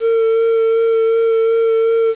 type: tone with vibrato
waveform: triangle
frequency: 453.1 Hz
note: A#4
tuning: 49 cents flat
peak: -9 dBFS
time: 0-2.15 s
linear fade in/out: 50 ms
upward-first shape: sine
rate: 2.7 Hz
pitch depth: 14 cents each way
effects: resampled to 8000 Hz + 7-bit